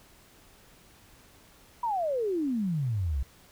sine exponential sweep, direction down, 987.8 to 61.74 Hz, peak -26 dBFS, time 1.83-3.23 s, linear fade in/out 5 ms, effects pink hiss -57 dBFS RMS until 3.51 s

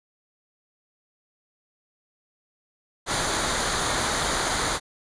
pink noise with comb filter, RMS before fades -25 dBFS, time 3.06-4.8 s, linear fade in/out 50 ms, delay 0.37 ms, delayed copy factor -0.55, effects resampled to 22050 Hz

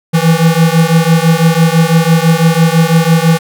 square beating tone pair, 161.3 / 167.3 Hz, E3 / E3, -37 / +26 cents, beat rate 6 Hz, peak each -10 dBFS, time 0.13-3.39 s, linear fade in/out 20 ms, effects none

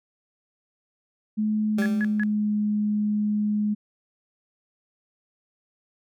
sine tone with pitch glide, 213.9 to 209.7 Hz, A3 to G#3, -49 to +17 cents, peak -21 dBFS, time 1.37-3.75 s, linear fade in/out 20 ms, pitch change -34 cents, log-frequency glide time 1.66-2.53 s
20% pulse tone with exponential decay, 196 Hz, G3, in tune, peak -21 dBFS, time 1.78-2.34 s, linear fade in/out 5 ms, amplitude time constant 120 ms
sine tone bursts, 1688 Hz, G#6, 28 cents sharp, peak -27 dBFS, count 3, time 1.82-2.234 s, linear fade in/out 0 ms, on 38 ms, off 150 ms
effects none

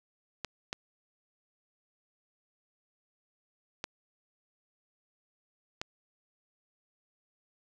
clicks, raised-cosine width 0.2 ms, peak -17 dBFS, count 4, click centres 0.447 / 0.729 / 3.841 / 5.815 s, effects none

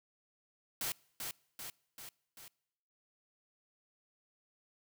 white noise with echo, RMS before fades -37 dBFS, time 0.81-0.92 s, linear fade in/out 2 ms, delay 390 ms, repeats 4, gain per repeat -4 dB, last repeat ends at 2.48 s, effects noise-tail reverb RT60 0.9 s tail -26 dB re dry

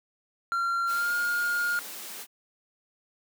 triangle tone with pitch glide, 1376 to 1421.2 Hz, F6 to F6, -26 to +30 cents, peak -23 dBFS, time 0.52-1.79 s, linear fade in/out 0 ms, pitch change +56 cents, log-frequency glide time 0.9-1.13 s
white high-pass noise, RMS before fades -40 dBFS, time 0.86-2.27 s, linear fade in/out 50 ms, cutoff 190 Hz, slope 48 dB/octave
effects none

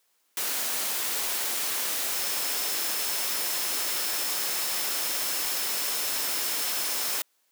sine tone in noise, 5270 Hz, E8, 1 cent flat, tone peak -37 dBFS, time 2.14-7.17 s, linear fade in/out 2 ms, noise white, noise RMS -29 dBFS, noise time 0.37-7.22 s, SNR -11 dB, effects white hiss -70 dBFS RMS until 7.51 s + high-pass 300 Hz 12 dB/octave

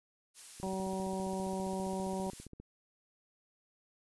blue noise, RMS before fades -48 dBFS, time 0.34-2.48 s, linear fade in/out 50 ms
click train, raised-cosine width 3 ms, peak -35 dBFS, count 31, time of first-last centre 0.6-2.6 s, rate 15 Hz
harmonic tone, 190 Hz, F#3, 46 cents sharp, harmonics 1 / 2 / 3 / 4 / 5, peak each -37 / -40 / -42 / -43 / -44 dBFS, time 0.63-2.3 s, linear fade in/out 0 ms
effects resampled to 24000 Hz

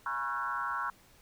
sine tone with frequency modulation, 1226 Hz, D#6, 26 cents flat, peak -31 dBFS, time 0.06-0.9 s, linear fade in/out 2 ms, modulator 131 Hz, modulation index 2.3, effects pink hiss -61 dBFS RMS until 1.21 s

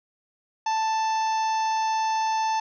harmonic tone, 882 Hz, A5, 4 cents sharp, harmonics 1 / 2 / 3 / 4 / 5 / 6 / 7, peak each -22 / -38 / -38 / -43 / -43 / -41 / -40 dBFS, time 0.66-2.6 s, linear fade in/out 5 ms, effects none

